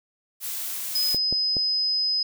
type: noise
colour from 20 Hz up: blue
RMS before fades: -31 dBFS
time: 0.4-1.18 s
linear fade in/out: 50 ms
type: tone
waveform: sine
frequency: 5040 Hz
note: D#8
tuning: 21 cents sharp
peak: -21 dBFS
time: 0.95-2.23 s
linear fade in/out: 5 ms
type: clicks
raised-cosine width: 2 ms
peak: -19 dBFS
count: 3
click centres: 1.146 / 1.326 / 1.568 s
effects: none